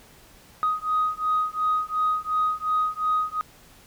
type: beating tone pair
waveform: sine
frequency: 1250 / 1252.8 Hz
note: D#6 / D#6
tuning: +8 / +11 cents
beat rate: 2.8 Hz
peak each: -24 dBFS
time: 0.63-3.41 s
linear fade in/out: 0 ms
effects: tanh soft clip ceiling -15 dBFS + pink hiss -52 dBFS RMS until 3.86 s